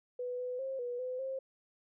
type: tone with pitch steps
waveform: sine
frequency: 495.1 / 499.3 / 533 / 487 / 507 / 531 Hz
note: B4 / B4 / C5 / B4 / B4 / C5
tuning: +4 / +19 / +32 / -24 / +45 / +25 cents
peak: -35 dBFS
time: 0.19-1.39 s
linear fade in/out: 5 ms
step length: 200 ms
effects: none